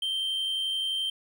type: tone with amplitude modulation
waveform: triangle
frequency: 3136 Hz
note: G7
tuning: in tune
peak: -24 dBFS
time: 0.02-1.1 s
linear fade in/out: 5 ms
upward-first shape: sine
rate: 91.5 Hz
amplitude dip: 30%
effects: none